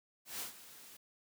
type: noise with ADSR envelope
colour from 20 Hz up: white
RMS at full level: -40 dBFS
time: 0.25-0.97 s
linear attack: 150 ms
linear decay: 120 ms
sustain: -15 dB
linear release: 7 ms
effects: high-pass 100 Hz 12 dB/octave